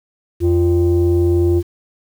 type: tone pair together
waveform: sine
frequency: 86.58 / 346.3 Hz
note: F2 / F4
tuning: -14 / -15 cents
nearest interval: 2 octaves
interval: 2399 cents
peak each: -13 / -12 dBFS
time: 0.4-1.63 s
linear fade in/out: 50 ms
effects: tanh soft clip ceiling -7 dBFS + 7-bit